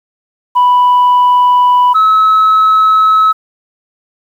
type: tone pair in turn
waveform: sine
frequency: 987.8 / 1290.9 Hz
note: B5 / E6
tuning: 0 / -37 cents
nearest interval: perfect fourth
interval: 463 cents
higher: second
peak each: -3 dBFS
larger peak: neither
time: 0.55-1.94 / 1.94-3.33 s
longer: neither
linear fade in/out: 20 ms
effects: tanh soft clip ceiling -3 dBFS + 7-bit